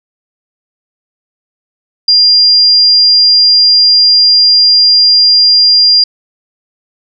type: tone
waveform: sine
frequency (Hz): 4800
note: D8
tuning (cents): +37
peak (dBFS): -3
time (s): 2.08-6.04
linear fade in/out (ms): 5
effects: none